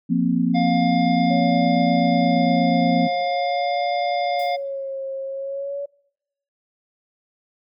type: chord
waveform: sine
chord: F suspended fourth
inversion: none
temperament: equal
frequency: 174.61 / 233.1 / 261.6 Hz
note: F3 / Bb3 / C4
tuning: 0 / 0 / 0 cents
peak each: -21 dBFS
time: 0.09-3.08 s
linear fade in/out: 20 ms
type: harmonic tone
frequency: 706 Hz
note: F5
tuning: 19 cents sharp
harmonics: 1 / 3 / 5 / 7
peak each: -21 / -31 / -35 / -38 dBFS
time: 0.54-4.57 s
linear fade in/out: 20 ms
type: tone with vibrato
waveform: sine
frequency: 557 Hz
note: C#5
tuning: 8 cents sharp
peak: -25 dBFS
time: 1.3-5.86 s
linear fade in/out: 10 ms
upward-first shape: sine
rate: 0.46 Hz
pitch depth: 58 cents each way
type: noise with exponential decay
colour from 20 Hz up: blue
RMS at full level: -41 dBFS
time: 4.39-4.65 s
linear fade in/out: 5 ms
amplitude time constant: 56 ms
effects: noise-tail reverb RT60 0.8 s tail -24 dB re dry